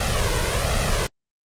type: noise with flanger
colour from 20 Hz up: pink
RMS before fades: -21 dBFS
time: 0-1.07 s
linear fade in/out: 5 ms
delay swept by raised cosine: 1.5 to 2.04 ms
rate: 1.3 Hz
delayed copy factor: +0.75
effects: low-pass 9000 Hz 12 dB/octave + Opus 32 kbps